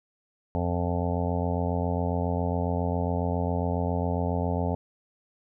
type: harmonic tone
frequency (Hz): 87.31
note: F2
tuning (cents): 0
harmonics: 1 / 2 / 3 / 5 / 6 / 7 / 8 / 9 / 10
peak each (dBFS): -28 / -31 / -33 / -35 / -36 / -36 / -37 / -38 / -38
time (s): 0.55-4.75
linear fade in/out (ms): 0
effects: none